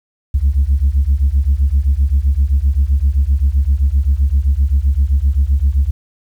sine beating tone pair, 65.41 / 73.11 Hz, C2 / D2, 0 / -7 cents, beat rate 7.7 Hz, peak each -12 dBFS, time 0.34-5.91 s, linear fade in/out 10 ms, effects tanh soft clip ceiling -6 dBFS + 8-bit

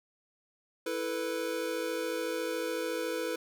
square chord, E suspended fourth, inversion none, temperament equal, 329.6 / 440 / 493.9 Hz, E4 / A4 / B4, 0 / 0 / 0 cents, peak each -38 / -38 / -35 dBFS, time 0.86-3.36 s, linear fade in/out 5 ms, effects none

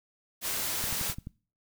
white noise, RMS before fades -32 dBFS, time 0.41-1.15 s, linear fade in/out 50 ms
click train, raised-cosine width 5 ms, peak -26 dBFS, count 6, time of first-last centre 0.84-1.271 s, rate 11.6 Hz
effects noise-tail reverb RT60 0.4 s tail -22 dB re dry

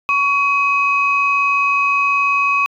sine tone pair together, 1120.3 / 2534 Hz, C#6 / D#7, +18 / +31 cents, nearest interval octave + major second, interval 1413 cents, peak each -15 / -15 dBFS, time 0.09-2.66 s, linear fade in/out 0 ms, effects tanh soft clip ceiling -5 dBFS

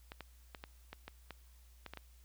clicks, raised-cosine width 0.3 ms, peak -29 dBFS, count 10, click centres 0.119 / 0.207 / 0.548 / 0.639 / 0.93 / 1.08 / 1.307 / 1.863 / 1.936 / 1.973 s, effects added 60 Hz sine -58 dBFS peak until 2.24 s + white hiss -69 dBFS RMS until 2.24 s

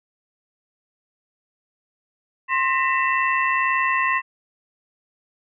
sine tone cluster, 1055 / 1834 / 1976 / 2669 Hz, C6 / A#6 / B6 / E7, +14 / -29 / 0 / +21 cents, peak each -21 / -25 / -24 / -26 dBFS, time 2.48-4.22 s, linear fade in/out 50 ms, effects none

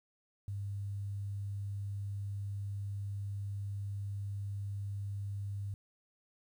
sine tone with quantisation, 100 Hz, G2, 35 cents sharp, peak -36 dBFS, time 0.48-5.74 s, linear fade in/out 0 ms, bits 11, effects none

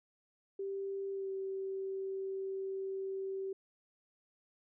sine tone with pitch glide, 392 to 385.7 Hz, G4 to G4, 0 to -28 cents, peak -36 dBFS, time 0.59-3.53 s, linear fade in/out 5 ms, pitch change -28 cents, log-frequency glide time 1.12-1.3 s, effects none

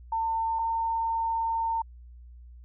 sine tone pair in turn, 902 / 908.8 Hz, A5 / A#5, +43 / -44 cents, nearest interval unison, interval 13 cents, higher second, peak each -25 dBFS, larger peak neither, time 0.12-0.59 / 0.59-1.82 s, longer second, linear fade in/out 5 ms, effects added 60 Hz sine -45 dBFS peak until 2.64 s

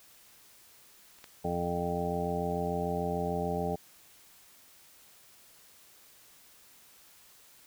clicks, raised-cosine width 0.2 ms, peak -39 / -29 dBFS, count 2, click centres 1.187 / 1.242 s
harmonic tone, 86.8 Hz, F2, 10 cents flat, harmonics 1 / 2 / 3 / 4 / 5 / 7 / 8 / 9, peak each -40 / -35 / -41 / -43 / -35 / -37 / -43 / -36 dBFS, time 1.44-3.76 s, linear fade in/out 10 ms
effects white hiss -58 dBFS RMS until 7.66 s

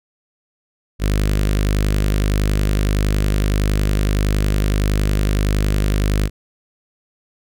sawtooth tone with notch filter, 50.8 Hz, G#1, 38 cents flat, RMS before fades -17 dBFS, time 0.99-6.3 s, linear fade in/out 50 ms, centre 860 Hz, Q 1.2, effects none

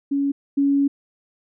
sine tone pair in turn, 280 / 280 Hz, C#4 / C#4, +18 / +18 cents, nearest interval unison, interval 0 cents, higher neither, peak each -18 / -15 dBFS, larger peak second, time 0.11-0.32 / 0.57-0.88 s, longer second, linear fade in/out 10 ms, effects none

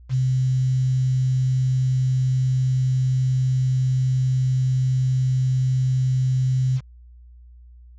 sine tone with quantisation, 129.4 Hz, C3, 19 cents flat, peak -17 dBFS, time 0.09-6.81 s, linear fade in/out 50 ms, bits 7, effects added 60 Hz sine -43 dBFS peak until 7.98 s + resampled to 16000 Hz

